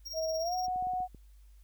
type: tone with tremolo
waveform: square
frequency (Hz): 5590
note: F8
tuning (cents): +1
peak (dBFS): -37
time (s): 0.05-0.67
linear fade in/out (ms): 20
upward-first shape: sine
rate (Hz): 17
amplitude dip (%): 65
type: tone with pitch glide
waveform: sine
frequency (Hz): 640 to 735.2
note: D#5 to F#5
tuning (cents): +49 to -11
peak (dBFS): -30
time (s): 0.13-1.08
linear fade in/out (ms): 50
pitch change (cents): +240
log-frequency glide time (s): 0.39-0.55
type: clicks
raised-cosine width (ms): 3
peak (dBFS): -38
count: 7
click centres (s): 0.683 / 0.76 / 0.825 / 0.87 / 0.936 / 1.004 / 1.147
effects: added 50 Hz sine -53 dBFS peak until 1.63 s + white hiss -72 dBFS RMS until 1.63 s